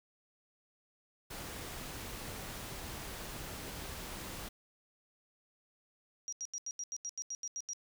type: noise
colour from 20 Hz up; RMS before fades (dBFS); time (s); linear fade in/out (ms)
pink; -44; 1.3-4.49; 10
type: tone bursts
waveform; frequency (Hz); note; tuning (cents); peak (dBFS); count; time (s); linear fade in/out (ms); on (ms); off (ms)
sine; 5730; F8; +44; -37; 12; 6.28-7.733; 0; 45; 83
effects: none